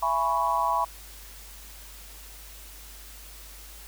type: chord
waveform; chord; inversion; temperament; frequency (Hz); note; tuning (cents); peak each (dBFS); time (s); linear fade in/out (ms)
sine; C# minor seventh; first; equal with one note detuned; 671.6 / 830.6 / 987.8 / 1108.7; E5 / G#5 / B5 / C#6; +32 / 0 / 0 / 0; -31 / -30 / -25 / -28; 0.02-0.85; 10
effects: added 50 Hz sine -46 dBFS peak until 3.87 s + white hiss -47 dBFS RMS until 3.87 s